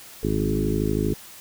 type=harmonic tone with a mistuned harmonic; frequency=52.6 Hz; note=G#1; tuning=23 cents sharp; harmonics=1 / 2 / 3 / 4 / 5 / 6 / 7 / 8; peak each=-29 / -29 / -29 / -29 / -29 / -29 / -29 / -29 dBFS; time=0.23-1.14 s; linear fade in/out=5 ms; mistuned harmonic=3; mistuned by=-16 cents; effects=white hiss -44 dBFS RMS until 1.4 s